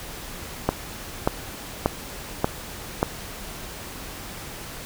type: click train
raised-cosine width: 1 ms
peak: -4 dBFS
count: 5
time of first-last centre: 0.69-3.029 s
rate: 1.71 Hz
effects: pink hiss -37 dBFS RMS until 4.85 s